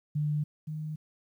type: tone pair in turn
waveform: sine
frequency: 149.4 / 154.31 Hz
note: D3 / D#3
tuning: +30 / -14 cents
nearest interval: minor second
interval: 56 cents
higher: second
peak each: -26 / -33 dBFS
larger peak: first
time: 0.15-0.44 / 0.67-0.96 s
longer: neither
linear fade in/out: 10 ms
effects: 11-bit